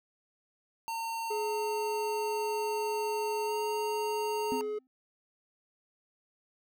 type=tone with pitch glide; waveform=square; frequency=911 to 923.7 Hz; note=A#5 to A#5; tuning=-40 to -16 cents; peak=-34 dBFS; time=0.88-4.61 s; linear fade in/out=0 ms; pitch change=+24 cents; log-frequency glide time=3.46-3.52 s
type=tone; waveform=triangle; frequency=423.5 Hz; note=G#4; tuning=34 cents sharp; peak=-30 dBFS; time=1.3-4.79 s; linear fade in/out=10 ms
type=tone with exponential decay; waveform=triangle; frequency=258.6 Hz; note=C4; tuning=20 cents flat; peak=-28 dBFS; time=4.52-4.87 s; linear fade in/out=0 ms; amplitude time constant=74 ms
effects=none